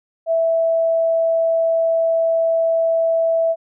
sine tone, 658 Hz, E5, 3 cents flat, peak -14 dBFS, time 0.26-3.56 s, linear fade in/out 50 ms, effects none

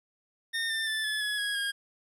25% pulse tone with pitch steps, 1828 / 1792.4 / 1757.6 / 1723.4 / 1689.9 / 1657 / 1624.8 Hz, A#6 / A6 / A6 / A6 / G#6 / G#6 / G#6, -34 / +32 / -2 / -36 / +30 / -4 / -38 cents, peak -25 dBFS, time 0.53-1.72 s, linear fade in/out 20 ms, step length 170 ms, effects low-pass 11000 Hz 12 dB/octave + 11-bit

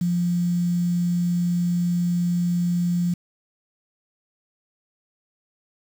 sine tone with quantisation, 174.8 Hz, F3, 2 cents sharp, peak -19 dBFS, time 0.01-3.14 s, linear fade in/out 5 ms, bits 7, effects none

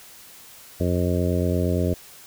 harmonic tone, 88.7 Hz, F2, 27 cents sharp, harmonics 1 / 2 / 3 / 4 / 5 / 6 / 7, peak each -23 / -26 / -28 / -29 / -30 / -31 / -31 dBFS, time 0.8-1.94 s, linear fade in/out 5 ms, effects white hiss -46 dBFS RMS until 2.26 s

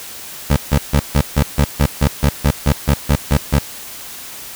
20% pulse tone bursts, 71.7 Hz, D2, 41 cents flat, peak -5 dBFS, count 15, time 0.5-3.59 s, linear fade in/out 5 ms, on 66 ms, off 150 ms, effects white hiss -32 dBFS RMS until 4.55 s

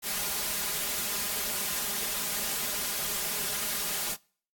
white noise with comb filter, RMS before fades -31 dBFS, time 0.02-4.17 s, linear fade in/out 50 ms, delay 4.9 ms, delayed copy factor +0.85, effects noise-tail reverb RT60 0.5 s tail -26 dB re dry + AAC 64 kbps

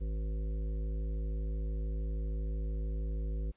harmonic tone, 53 Hz, G#1, 36 cents sharp, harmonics 1 / 3 / 5 / 7 / 9 / 10, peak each -32 / -45 / -52 / -52 / -53 / -59 dBFS, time 0-3.52 s, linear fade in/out 20 ms, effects pink hiss -74 dBFS RMS until 3.56 s + resampled to 8000 Hz

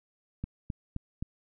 click train, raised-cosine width 5 ms, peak -21 dBFS, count 4, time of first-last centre 0.44-1.225 s, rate 3.82 Hz, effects none

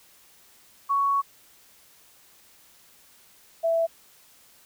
sine tone pair in turn, 1115 / 661.9 Hz, C#6 / E5, +10 / +7 cents, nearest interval major sixth, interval 903 cents, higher first, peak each -20 dBFS, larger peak neither, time 0.89-1.22 / 3.63-3.87 s, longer first, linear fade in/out 20 ms, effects white hiss -56 dBFS RMS until 4.65 s

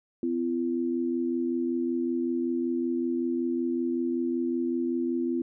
sine tone pair together, 254.6 / 339.9 Hz, C4 / F4, -47 / -47 cents, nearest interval perfect fourth, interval 500 cents, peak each -28 dBFS, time 0.23-5.42 s, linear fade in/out 2 ms, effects none

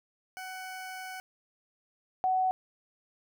20% pulse / sine tone pair in turn, 748 / 748 Hz, F#5 / F#5, +19 / +19 cents, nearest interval unison, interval 0 cents, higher neither, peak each -34 / -24 dBFS, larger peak second, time 0.37-1.2 / 2.24-2.51 s, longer first, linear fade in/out 0 ms, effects none

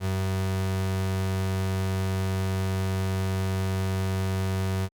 35% pulse tone, 95 Hz, F#2, 46 cents sharp, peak -23 dBFS, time 0-4.89 s, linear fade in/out 50 ms, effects Opus 48 kbps

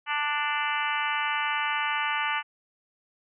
harmonic tone with a mistuned harmonic, 294.8 Hz, D4, 7 cents sharp, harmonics 3 / 4 / 5 / 6 / 7 / 8 / 9 / 10, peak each -31 / -32 / -33 / -34 / -34 / -35 / -36 / -36 dBFS, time 0.06-2.43 s, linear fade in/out 50 ms, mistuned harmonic 8, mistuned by -18 cents, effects none

